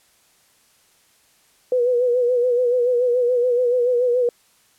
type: tone with vibrato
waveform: sine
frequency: 491.4 Hz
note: B4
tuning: 9 cents flat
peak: -15 dBFS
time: 1.72-4.29 s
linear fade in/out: 2 ms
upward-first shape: sine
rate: 7 Hz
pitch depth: 55 cents each way
effects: white hiss -58 dBFS RMS until 4.78 s + low-pass 12000 Hz 12 dB/octave